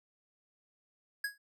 square tone with exponential decay, 1661.2 Hz, G#6, in tune, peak -30 dBFS, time 1.24-1.38 s, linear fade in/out 5 ms, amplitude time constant 29 ms, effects none

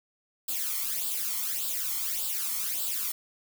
blue noise with flanger, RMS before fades -31 dBFS, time 0.48-3.12 s, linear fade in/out 5 ms, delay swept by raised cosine 0.24 to 0.94 ms, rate 1.7 Hz, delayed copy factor +0.75, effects none

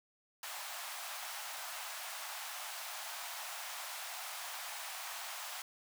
pink high-pass noise, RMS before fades -44 dBFS, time 0.43-5.62 s, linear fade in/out 2 ms, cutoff 670 Hz, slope 48 dB/octave, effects none

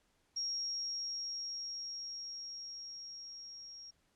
sine tone with level ramp, 5588 Hz, F8, in tune, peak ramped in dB -34 to -48 dBFS, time 0.36-3.91 s, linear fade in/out 10 ms, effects pink hiss -75 dBFS RMS until 4.15 s + low-pass 10000 Hz 12 dB/octave

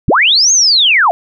sine linear two-way sweep, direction up then down, 43.65 to 6580 to 623 Hz, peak -6 dBFS, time 0.08-1.11 s, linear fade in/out 0 ms, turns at 0.52 s, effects none

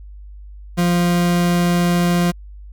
40% pulse tone, 174.61 Hz, F3, in tune, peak -13 dBFS, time 0.77-2.32 s, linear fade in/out 20 ms, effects added 50 Hz sine -34 dBFS peak until 2.72 s

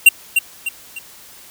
square tone with echo, 2764 Hz, F7, 19 cents flat, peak -3 dBFS, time 0.06-0.09 s, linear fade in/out 5 ms, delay 300 ms, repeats 3, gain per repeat -8 dB, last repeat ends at 0.99 s, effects white hiss -42 dBFS RMS until 1.5 s

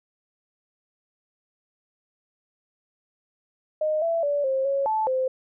sine tone with pitch steps, 617 / 667 / 577 / 532 / 552 / 872 / 519 Hz, D#5 / E5 / D5 / C5 / C#5 / A5 / C5, -15 / +20 / -31 / +29 / -7 / -16 / -14 cents, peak -21 dBFS, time 3.81-5.28 s, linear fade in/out 5 ms, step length 210 ms, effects none

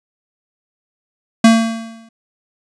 square tone with exponential decay, 226.5 Hz, A#3, 50 cents flat, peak -4 dBFS, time 1.44-2.09 s, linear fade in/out 5 ms, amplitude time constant 140 ms, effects resampled to 22050 Hz

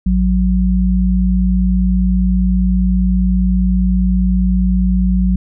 sine tone pair together, 55 / 185 Hz, A1 / F#3, 0 / 0 cents, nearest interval octave + major sixth, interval 2100 cents, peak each -13 dBFS, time 0.06-5.36 s, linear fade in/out 5 ms, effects none

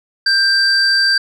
sine tone pair together, 1575 / 4672 Hz, G6 / D8, +8 / -10 cents, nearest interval octave + perfect fifth, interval 1882 cents, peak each -12 dBFS, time 0.26-1.18 s, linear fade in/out 5 ms, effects tanh soft clip ceiling -6 dBFS

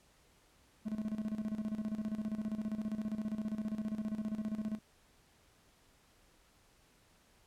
triangle tone with tremolo, 215.2 Hz, A3, 38 cents flat, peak -31 dBFS, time 0.85-4.79 s, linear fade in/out 20 ms, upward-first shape square, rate 15 Hz, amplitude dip 70%, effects pink hiss -67 dBFS RMS until 7.46 s + low-pass 12000 Hz 12 dB/octave

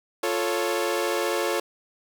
sawtooth chord, F augmented, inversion none, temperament equal, 349.2 / 440 / 554.4 Hz, F4 / A4 / C#5, 0 / 0 / 0 cents, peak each -24 dBFS, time 0.23-1.6 s, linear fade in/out 5 ms, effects none

